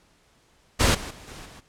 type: noise with level steps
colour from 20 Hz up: pink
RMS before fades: -19 / -35 / -45 / -41 / -46 dBFS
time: 0.79-1.61 s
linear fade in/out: 20 ms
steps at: 0.94 / 1.1 / 1.27 / 1.45 s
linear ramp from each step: 10 ms
effects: pink hiss -61 dBFS RMS until 1.68 s + low-pass 9000 Hz 12 dB/octave